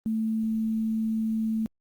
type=tone with quantisation; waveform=sine; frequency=221.2 Hz; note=A3; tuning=9 cents sharp; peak=-24 dBFS; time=0.06-1.66 s; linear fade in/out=0 ms; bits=9; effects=Opus 24 kbps